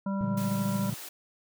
harmonic tone, 196.1 Hz, G3, 1 cent sharp, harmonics 1 / 3 / 5 / 7, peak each -28 / -39 / -39 / -45 dBFS, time 0.06-0.9 s, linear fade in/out 5 ms
triangle chord, Bb dominant seventh, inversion none, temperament just, 116.54 / 145.68 / 174.81 / 209.8 Hz, Bb2 / D3 / F3 / Ab3, 0 / -14 / +2 / +18 cents, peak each -32 / -35 / -37 / -38 dBFS, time 0.21-0.94 s, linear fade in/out 0 ms
white high-pass noise, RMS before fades -42 dBFS, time 0.37-1.09 s, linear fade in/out 5 ms, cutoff 250 Hz, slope 96 dB/octave
effects none

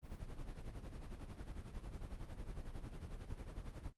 brown noise with tremolo, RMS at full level -45 dBFS, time 0.02-3.93 s, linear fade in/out 50 ms, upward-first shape sine, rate 11 Hz, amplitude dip 65%, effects Opus 32 kbps

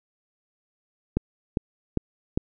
click train, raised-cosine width 3 ms, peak -9 dBFS, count 4, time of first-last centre 1.17-2.375 s, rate 2.49 Hz, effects none

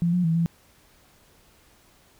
sine tone with pitch steps, 171.1 / 178.6 / 163.4 / 167.7 Hz, F3 / F3 / E3 / E3, -35 / +39 / -15 / +30 cents, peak -19 dBFS, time 0.02-0.46 s, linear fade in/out 0 ms, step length 110 ms, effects pink hiss -58 dBFS RMS until 2.19 s

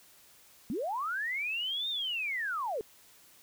sine linear two-way sweep, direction up then down, 190.9 to 3708 to 394.6 Hz, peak -31 dBFS, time 0.7-2.81 s, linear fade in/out 0 ms, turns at 1.89 s, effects white hiss -59 dBFS RMS until 3.42 s

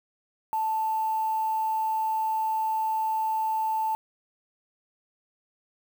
sine tone with quantisation, 880 Hz, A5, in tune, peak -24 dBFS, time 0.53-3.95 s, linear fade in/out 0 ms, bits 7, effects none

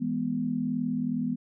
sine chord, E major, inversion none, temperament equal, 164.81 / 207.7 / 246.9 Hz, E3 / G#3 / B3, 0 / 0 / 0 cents, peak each -34 / -32 / -28 dBFS, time 0-1.36 s, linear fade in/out 20 ms, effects none

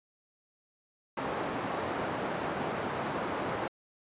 white band-pass noise, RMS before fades -34 dBFS, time 1.17-3.68 s, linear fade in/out 5 ms, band 130 to 970 Hz, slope 12 dB/octave, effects resampled to 8000 Hz

